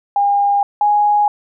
sine tone pair in turn, 808 / 829.8 Hz, G#5 / G#5, -48 / -2 cents, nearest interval unison, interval 46 cents, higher second, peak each -11 / -10 dBFS, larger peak second, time 0.16-0.63 / 0.81-1.28 s, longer neither, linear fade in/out 2 ms, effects none

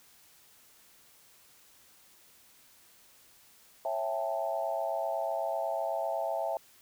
sine chord, A dominant seventh, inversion first, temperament just, 550 / 660 / 792 / 880 Hz, C#5 / E5 / G5 / A5, -14 / +2 / +18 / 0 cents, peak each -37 / -32 / -37 / -38 dBFS, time 3.85-6.57 s, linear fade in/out 2 ms, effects white hiss -60 dBFS RMS until 6.81 s

